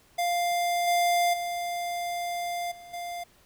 square tone with level steps, 698.5 Hz, F5, in tune, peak -25 / -22 / -30 / -45 / -34 dBFS, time 0.18-3.24 s, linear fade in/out 10 ms, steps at 0.87 / 1.33 / 2.71 / 2.93 s, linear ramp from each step 10 ms, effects pink hiss -60 dBFS RMS until 3.45 s

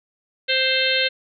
harmonic tone with a mistuned harmonic, 523.3 Hz, C5, in tune, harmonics 1 / 3 / 4 / 5 / 6 / 7 / 8, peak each -25 / -25 / -25 / -25 / -25 / -25 / -25 dBFS, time 0.48-1.09 s, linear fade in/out 20 ms, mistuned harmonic 5, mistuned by +21 cents, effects none

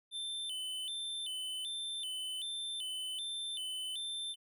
square tone with vibrato, 3283 Hz, G#7, 21 cents flat, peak -38 dBFS, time 0.11-4.36 s, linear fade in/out 50 ms, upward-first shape square, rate 1.3 Hz, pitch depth 140 cents each way, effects resampled to 32000 Hz

